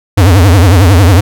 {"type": "tone with vibrato", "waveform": "square", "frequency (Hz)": 92.5, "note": "F#2", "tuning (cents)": 0, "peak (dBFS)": -3, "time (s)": [0.17, 1.21], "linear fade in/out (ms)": 10, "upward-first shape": "triangle", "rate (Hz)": 11, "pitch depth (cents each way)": 250, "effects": []}